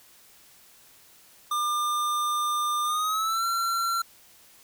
square tone with pitch glide, 1200 to 1362.6 Hz, D6 to F6, +37 to -43 cents, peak -25 dBFS, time 1.51-4.02 s, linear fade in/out 5 ms, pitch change +220 cents, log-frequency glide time 2.84-3.45 s, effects white hiss -55 dBFS RMS until 4.63 s

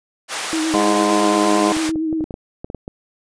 pink high-pass noise, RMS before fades -25 dBFS, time 0.28-1.92 s, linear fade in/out 50 ms, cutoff 740 Hz, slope 12 dB/octave
sine tone with vibrato, 317.5 Hz, D#4, 35 cents sharp, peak -18 dBFS, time 0.53-2.24 s, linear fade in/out 0 ms, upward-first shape sine, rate 8.8 Hz, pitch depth 34 cents each way
harmonic tone, 103.2 Hz, G#2, 10 cents flat, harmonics 2 / 3 / 4 / 5 / 6 / 7 / 8 / 9 / 10, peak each -23 / -30 / -22 / -30 / -22 / -23 / -32 / -30 / -21 dBFS, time 0.74-1.72 s, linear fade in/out 0 ms
clicks, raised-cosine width 2 ms, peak -16 dBFS, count 12, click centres 1.767 / 1.892 / 1.958 / 2.128 / 2.208 / 2.241 / 2.308 / 2.341 / 2.645 / 2.701 / 2.747 / 2.879 s
effects resampled to 22050 Hz

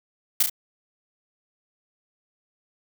blue noise with echo, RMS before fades -18 dBFS, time 0.4-0.43 s, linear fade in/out 5 ms, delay 34 ms, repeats 2, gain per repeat -5 dB, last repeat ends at 0.498 s, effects none

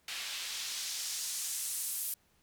white noise with band-pass filter sweep, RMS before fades -38 dBFS, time 0.08-2.14 s, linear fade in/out 2 ms, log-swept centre 2700 to 12000 Hz, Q 1.1, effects pink hiss -70 dBFS RMS until 2.42 s

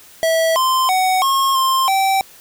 square tone with pitch steps, 652 / 1040 / 748 / 1081 / 1055 / 774 Hz, E5 / C6 / F#5 / C#6 / C6 / G5, -19 / -11 / +19 / -44 / +14 / -22 cents, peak -14 dBFS, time 0.23-2.21 s, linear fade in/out 0 ms, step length 330 ms, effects white hiss -44 dBFS RMS until 2.4 s

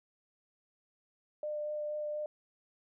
sine tone with vibrato, 600 Hz, D5, 37 cents sharp, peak -34 dBFS, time 1.43-2.26 s, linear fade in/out 2 ms, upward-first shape sine, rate 4.2 Hz, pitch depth 9 cents each way, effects none

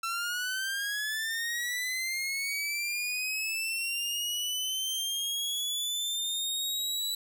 sawtooth linear sweep, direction up, 1334 to 3951 Hz, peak -27 dBFS, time 0.03-7.15 s, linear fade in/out 5 ms, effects none

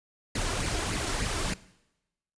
pink noise with flanger, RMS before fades -30 dBFS, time 0.35-1.54 s, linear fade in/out 5 ms, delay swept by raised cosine 0.42 to 3.02 ms, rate 3.4 Hz, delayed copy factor +0.6, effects noise-tail reverb RT60 0.9 s tail -19 dB re dry + resampled to 22050 Hz

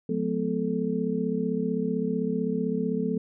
sine tone cluster, 177.5 / 213.2 / 248.9 / 436 Hz, F3 / G#3 / B3 / A4, +28 / +46 / +14 / -16 cents, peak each -30 dBFS, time 0.09-3.18 s, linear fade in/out 5 ms, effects none

